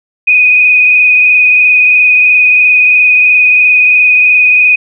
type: tone with frequency modulation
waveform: sine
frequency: 2489 Hz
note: D#7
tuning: in tune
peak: -3 dBFS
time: 0.27-4.76 s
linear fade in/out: 10 ms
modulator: 23 Hz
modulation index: 1.7
effects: none

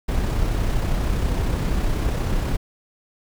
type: noise with amplitude modulation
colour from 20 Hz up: brown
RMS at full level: -20 dBFS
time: 0.08-2.57 s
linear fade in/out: 10 ms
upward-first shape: sine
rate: 32.5 Hz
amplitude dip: 30%
effects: none

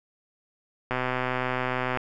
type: click train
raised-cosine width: 0.5 ms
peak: -12 dBFS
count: 136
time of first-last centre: 0.91-1.973 s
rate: 127 Hz
effects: none

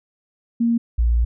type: tone pair in turn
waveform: sine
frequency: 233.1 / 58.27 Hz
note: A#3 / A#1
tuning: 0 / 0 cents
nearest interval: 2 octaves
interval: 2400 cents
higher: first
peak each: -15 / -14 dBFS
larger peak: second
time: 0.6-0.78 / 0.98-1.25 s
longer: second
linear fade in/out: 10 ms
effects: none

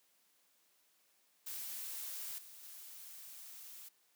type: noise with level steps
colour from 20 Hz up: blue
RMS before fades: -44 / -55 / -52 dBFS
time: 1.46-3.89 s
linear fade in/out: 10 ms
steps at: 2.38 / 2.63 s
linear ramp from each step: 5 ms
effects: white hiss -73 dBFS RMS until 4.15 s + high-pass 200 Hz 12 dB/octave

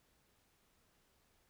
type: silence
effects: pink hiss -74 dBFS RMS until 1.49 s

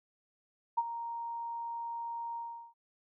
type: tone with ADSR envelope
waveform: sine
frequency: 932.3 Hz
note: A#5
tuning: in tune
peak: -24 dBFS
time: 0.77-2.74 s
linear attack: 13 ms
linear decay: 40 ms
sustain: -12 dB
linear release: 380 ms
effects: none

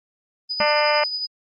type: tone with tremolo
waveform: sine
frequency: 4974 Hz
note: D#8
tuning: 1 cent flat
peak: -22 dBFS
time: 0.49-1.27 s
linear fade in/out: 20 ms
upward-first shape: triangle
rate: 11 Hz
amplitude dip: 50%
type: harmonic tone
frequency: 298.4 Hz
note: D4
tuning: 28 cents sharp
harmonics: 2 / 3 / 4 / 5 / 6 / 7 / 8 / 9 / 10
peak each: -20 / -23 / -26 / -28 / -30 / -26 / -28 / -33 / -33 dBFS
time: 0.6-1.04 s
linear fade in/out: 5 ms
type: tone with exponential decay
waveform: triangle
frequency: 207.7 Hz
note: G#3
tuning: in tune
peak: -24 dBFS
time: 0.6-0.69 s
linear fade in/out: 0 ms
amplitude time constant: 18 ms
effects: Opus 32 kbps

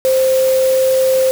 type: tone in noise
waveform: sine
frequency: 523.3 Hz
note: C5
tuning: in tune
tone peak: -10 dBFS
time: 0.05-1.31 s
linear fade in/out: 0 ms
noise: white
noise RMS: -26 dBFS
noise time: 0.05-1.31 s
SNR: +13 dB
effects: none

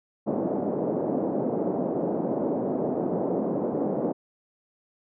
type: band-pass noise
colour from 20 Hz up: pink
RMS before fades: -27 dBFS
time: 0.26-4.13 s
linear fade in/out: 20 ms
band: 200 to 650 Hz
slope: 24 dB/octave
effects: none

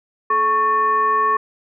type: tone with frequency modulation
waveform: sine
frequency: 1108.7 Hz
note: C#6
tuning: in tune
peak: -14 dBFS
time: 0.3-1.37 s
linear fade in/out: 5 ms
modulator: 678 Hz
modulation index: 0.55
effects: none

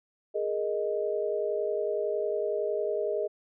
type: chord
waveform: sine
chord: Ab suspended second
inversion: none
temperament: equal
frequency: 415.3 / 466.2 / 622.3 Hz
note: Ab4 / Bb4 / Eb5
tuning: 0 / 0 / 0 cents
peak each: -30 / -33 / -31 dBFS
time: 0.34-3.28 s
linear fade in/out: 20 ms
effects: none

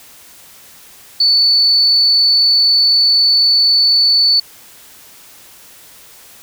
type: tone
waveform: sine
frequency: 4478 Hz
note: C#8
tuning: 17 cents sharp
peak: -8 dBFS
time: 1.2-4.4 s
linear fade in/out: 5 ms
effects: white hiss -41 dBFS RMS until 6.42 s

